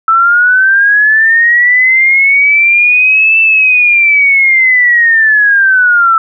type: linear two-way sweep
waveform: sine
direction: up then down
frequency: 1315 to 2658 to 1315 Hz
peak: -4 dBFS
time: 0.08-6.18 s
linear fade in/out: 2 ms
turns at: 3.4 s
effects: none